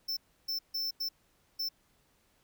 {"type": "tone bursts at uneven times", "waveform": "square", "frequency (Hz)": 5330, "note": "E8", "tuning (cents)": 18, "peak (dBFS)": -32, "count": 5, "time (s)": [[0.08, 0.17], [0.48, 0.59], [0.74, 0.91], [1, 1.09], [1.59, 1.69]], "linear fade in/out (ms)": 10, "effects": ["pink hiss -70 dBFS RMS until 2.43 s"]}